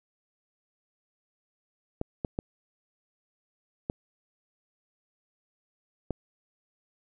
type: clicks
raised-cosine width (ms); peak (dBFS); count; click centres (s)
2; -16; 5; 2.014 / 2.248 / 2.389 / 3.899 / 6.107
effects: none